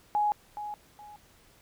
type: tone with echo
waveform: sine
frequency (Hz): 835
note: G#5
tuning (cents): +9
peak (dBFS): -23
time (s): 0.15-0.32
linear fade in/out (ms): 0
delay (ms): 420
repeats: 2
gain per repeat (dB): -11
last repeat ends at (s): 1.16
effects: pink hiss -60 dBFS RMS until 1.61 s